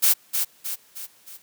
blue noise with echo, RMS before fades -17 dBFS, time 0.02-0.14 s, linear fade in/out 20 ms, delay 310 ms, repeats 4, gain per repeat -6 dB, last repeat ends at 1.38 s, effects white hiss -56 dBFS RMS until 1.42 s + high-pass 80 Hz 12 dB/octave

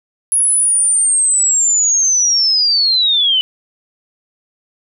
sine linear sweep, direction down, 10548 to 2960 Hz, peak -10 dBFS, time 0.32-3.41 s, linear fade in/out 0 ms, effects none

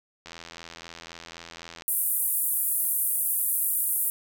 click train, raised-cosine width 0.2 ms, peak -23 dBFS, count 132, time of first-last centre 0.26-1.821 s, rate 83.9 Hz
pink band-pass noise, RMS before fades -26 dBFS, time 1.88-4.1 s, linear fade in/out 0 ms, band 9600 to 16000 Hz, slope 48 dB/octave
effects none

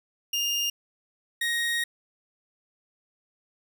30% pulse tone pair in turn, 2820 / 1875.6 Hz, F7 / A#6, +16 / +10 cents, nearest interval perfect fifth, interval 706 cents, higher first, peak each -22 dBFS, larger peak neither, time 0.33-0.7 / 1.41-1.84 s, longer second, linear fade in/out 5 ms, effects none

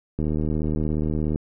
click train, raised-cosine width 3 ms, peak -13 dBFS, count 91, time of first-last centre 0.19-1.359 s, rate 77 Hz, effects none

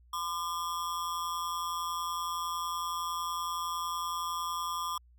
square ring-modulated tone, 1110 Hz, C#6, 2 cents sharp, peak -30 dBFS, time 0.13-4.98 s, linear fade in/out 5 ms, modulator 85.4 Hz, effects added 60 Hz sine -57 dBFS peak until 5.18 s

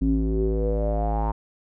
square tone with low-pass filter sweep, 54 Hz, A1, 32 cents flat, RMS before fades -23 dBFS, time 0.01-1.32 s, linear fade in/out 10 ms, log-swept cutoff 250 to 940 Hz, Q 7.8, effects none

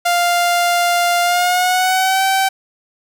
sawtooth tone with pitch glide, 698.5 to 770.6 Hz, F5 to G5, 0 to -30 cents, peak -9 dBFS, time 0.05-2.49 s, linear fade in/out 10 ms, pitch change +170 cents, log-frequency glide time 1.22-2.23 s, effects none

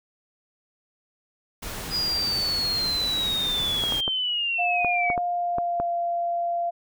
pink noise, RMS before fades -34 dBFS, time 1.62-4.01 s, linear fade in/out 10 ms
sine linear sweep, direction down, 4949 to 2209 Hz, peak -23 dBFS, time 1.9-5.16 s, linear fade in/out 50 ms
clicks, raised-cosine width 1 ms, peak -15 dBFS, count 8, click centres 3.838 / 3.923 / 4.079 / 4.847 / 5.101 / 5.178 / 5.584 / 5.8 s
sine tone with pitch glide, 708 to 689.8 Hz, F5 to F5, +23 to -22 cents, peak -23 dBFS, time 4.58-6.71 s, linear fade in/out 20 ms, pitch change -45 cents, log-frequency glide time 5.11-5.9 s
effects none

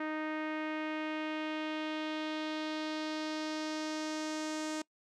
sawtooth tone with low-pass filter sweep, 310 Hz, D#4, 6 cents flat, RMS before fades -37 dBFS, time 0-4.82 s, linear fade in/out 5 ms, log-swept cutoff 1900 to 7300 Hz, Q 1.9, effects noise-tail reverb RT60 0.1 s tail -23 dB re dry

